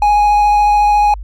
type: tone with vibrato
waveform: triangle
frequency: 830.6 Hz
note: G#5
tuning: in tune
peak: -6 dBFS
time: 0.02-1.14 s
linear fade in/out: 2 ms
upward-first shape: triangle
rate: 14 Hz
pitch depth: 12 cents each way
effects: added 50 Hz sine -24 dBFS peak until 1.23 s